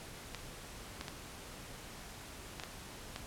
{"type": "clicks", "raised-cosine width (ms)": 0.2, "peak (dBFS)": -23, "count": 6, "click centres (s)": [0.347, 1.011, 1.082, 2.598, 2.636, 3.161], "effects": ["pink hiss -49 dBFS RMS until 3.26 s", "low-pass 12000 Hz 12 dB/octave"]}